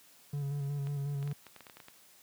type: tone with vibrato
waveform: triangle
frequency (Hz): 141.7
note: C#3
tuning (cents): +38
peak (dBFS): -30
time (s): 0.33-1.33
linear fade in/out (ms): 5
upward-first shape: square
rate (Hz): 5.5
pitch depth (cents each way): 27
type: clicks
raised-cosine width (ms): 0.3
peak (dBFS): -33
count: 12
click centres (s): 0.871 / 1.228 / 1.276 / 1.314 / 1.467 / 1.563 / 1.607 / 1.668 / 1.698 / 1.77 / 1.802 / 1.884
effects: white hiss -60 dBFS RMS until 2.22 s + high-pass 80 Hz 12 dB/octave